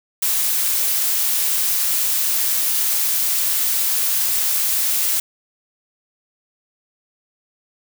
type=noise; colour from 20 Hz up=blue; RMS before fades=-19 dBFS; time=0.22-5.2 s; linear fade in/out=5 ms; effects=none